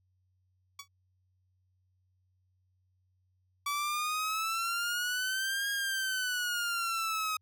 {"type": "tone with exponential decay", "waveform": "10% pulse", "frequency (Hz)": 1131, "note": "C#6", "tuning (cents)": 34, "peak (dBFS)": -30, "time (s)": [0.79, 0.88], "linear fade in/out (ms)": 5, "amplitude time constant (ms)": 19}
{"type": "exponential two-way sweep", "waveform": "sawtooth", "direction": "up then down", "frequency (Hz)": [1145, 1635, 1260], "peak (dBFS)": -27, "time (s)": [3.66, 7.37], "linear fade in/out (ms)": 5, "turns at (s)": 5.7}
{"effects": ["added 92 Hz sine -70 dBFS peak until 7.41 s"]}